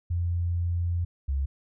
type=tone pair in turn; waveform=sine; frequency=86.6 / 68.73 Hz; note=F2 / C#2; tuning=-14 / -14 cents; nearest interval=major third; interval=400 cents; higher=first; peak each=-24 dBFS; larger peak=neither; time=0.1-1.05 / 1.28-1.46 s; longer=first; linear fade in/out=10 ms; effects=none